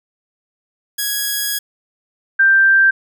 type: tone pair in turn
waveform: 5% pulse / sine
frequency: 1661.2 / 1574.8 Hz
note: G#6 / G6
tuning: 0 / +8 cents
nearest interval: minor second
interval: 92 cents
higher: first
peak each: -7 / -8 dBFS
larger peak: first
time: 0.98-1.59 / 2.39-2.91 s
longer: first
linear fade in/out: 10 ms
effects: none